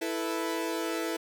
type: chord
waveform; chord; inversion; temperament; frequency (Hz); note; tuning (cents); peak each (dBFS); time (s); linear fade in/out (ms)
sawtooth; E suspended fourth; none; equal; 329.6 / 440 / 493.9; E4 / A4 / B4; 0 / 0 / 0; -28 / -32 / -33; 0.01-1.17; 10
effects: none

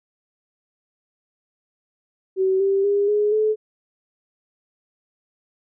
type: tone with pitch steps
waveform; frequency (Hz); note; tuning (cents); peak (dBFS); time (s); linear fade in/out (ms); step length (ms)
sine; 379.5 / 391.7 / 404.4 / 417.4 / 430.9; F#4 / G4 / G#4 / G#4 / A4; +44 / -1 / -46 / +9 / -36; -16; 2.36-3.56; 50; 240
effects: none

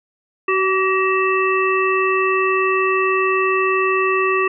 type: harmonic tone with a mistuned harmonic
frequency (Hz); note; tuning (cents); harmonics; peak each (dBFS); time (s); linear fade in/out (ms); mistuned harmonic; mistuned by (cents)
378.2; F#4; +38; 1 / 3 / 5 / 7; -18 / -19 / -24 / -22; 0.48-4.48; 5; 3; +26
effects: none

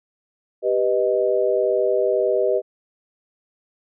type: chord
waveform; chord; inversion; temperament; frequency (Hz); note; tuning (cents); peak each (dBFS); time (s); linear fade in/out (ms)
sine; G augmented; none; equal; 392 / 493.9 / 622.3; G4 / B4 / D#5; 0 / 0 / 0; -21; 0.62-2.62; 50
effects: none

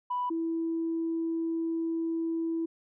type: tone pair in turn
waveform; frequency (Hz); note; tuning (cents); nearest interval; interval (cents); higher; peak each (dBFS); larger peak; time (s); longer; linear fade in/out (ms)
sine; 987.8 / 329.1; B5 / E4; 0 / -3; octave + perfect fifth; 1903; first; -27; neither; 0.1-0.3 / 0.3-2.66; second; 10
effects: tanh soft clip ceiling -23 dBFS

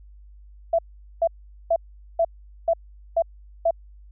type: tone bursts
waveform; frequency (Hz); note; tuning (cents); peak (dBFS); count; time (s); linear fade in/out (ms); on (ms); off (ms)
sine; 667; E5; +20; -16; 7; 0.73-3.709; 5; 57; 430
effects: added 50 Hz sine -44 dBFS peak until 4.11 s

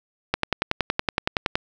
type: click train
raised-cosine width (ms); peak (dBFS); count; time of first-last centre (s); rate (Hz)
0.3; -4; 14; 0.34-1.555; 10.7
effects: none

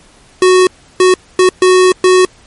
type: tone bursts at uneven times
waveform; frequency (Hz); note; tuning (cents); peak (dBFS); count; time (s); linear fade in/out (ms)
square; 369; F#4; -5; -5; 5; 0.42-0.67 / 1-1.14 / 1.39-1.49 / 1.62-1.92 / 2.04-2.25; 2
effects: pink hiss -44 dBFS RMS until 2.46 s + MP3 48 kbps

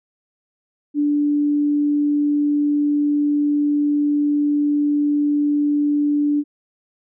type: tone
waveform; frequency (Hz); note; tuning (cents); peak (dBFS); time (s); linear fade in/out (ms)
sine; 292.5; D4; -7; -15; 0.94-6.44; 50
effects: none

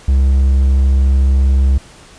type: tone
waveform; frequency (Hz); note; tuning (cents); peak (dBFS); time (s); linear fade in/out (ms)
triangle; 67; C2; +42; -6; 0.08-1.78; 5
effects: pink hiss -41 dBFS RMS until 2.18 s + resampled to 22050 Hz

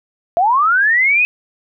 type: linear sweep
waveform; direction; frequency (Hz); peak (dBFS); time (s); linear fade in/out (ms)
sine; up; 654 to 2550; -10; 0.37-1.25; 0
effects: none

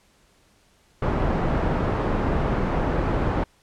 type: low-pass noise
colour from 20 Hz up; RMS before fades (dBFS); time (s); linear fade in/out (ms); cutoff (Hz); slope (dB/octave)
pink; -23; 1.02-3.44; 5; 1100; 12
effects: pink hiss -60 dBFS RMS until 3.62 s + low-pass 10000 Hz 12 dB/octave

